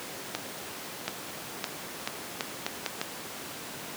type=accelerating click train; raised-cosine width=0.2 ms; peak=-11 dBFS; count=8; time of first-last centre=0.35-3.015 s; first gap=730 ms; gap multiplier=0.77; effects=pink hiss -39 dBFS RMS until 3.96 s + high-pass 200 Hz 12 dB/octave